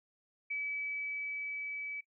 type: tone with level ramp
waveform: sine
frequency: 2292 Hz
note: D7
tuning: 43 cents flat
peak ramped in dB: -34 to -38 dBFS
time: 0.5-2.01 s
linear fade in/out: 10 ms
effects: noise-tail reverb RT60 0.1 s tail -17 dB re dry